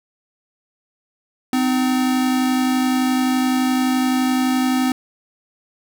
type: tone pair together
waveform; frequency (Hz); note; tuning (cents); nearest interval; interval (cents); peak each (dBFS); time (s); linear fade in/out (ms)
square; 255.8 / 307.5; C4 / D#4; -39 / -20; minor third; 319; -17 / -26; 1.53-4.92; 2
effects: none